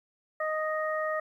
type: harmonic tone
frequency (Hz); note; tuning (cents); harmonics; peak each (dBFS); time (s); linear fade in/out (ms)
622.3; D#5; 0; 1 / 2 / 3; -30 / -33 / -35; 0.4-1.2; 5
effects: 11-bit